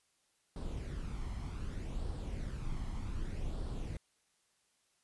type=noise with flanger; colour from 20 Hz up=brown; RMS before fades=-39 dBFS; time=0.56-3.97 s; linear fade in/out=2 ms; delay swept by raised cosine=0.22 to 0.97 ms; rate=0.65 Hz; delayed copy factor=+0.5; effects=white hiss -75 dBFS RMS until 5.03 s + resampled to 24000 Hz